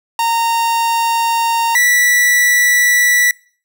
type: tone pair in turn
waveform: 45% pulse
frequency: 923 / 1955.8 Hz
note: A#5 / B6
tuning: -17 / -17 cents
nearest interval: octave + minor second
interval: 1300 cents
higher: second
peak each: -13 / -9 dBFS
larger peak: second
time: 0.19-1.75 / 1.75-3.31 s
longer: neither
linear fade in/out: 2 ms
effects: noise-tail reverb RT60 0.5 s tail -26 dB re dry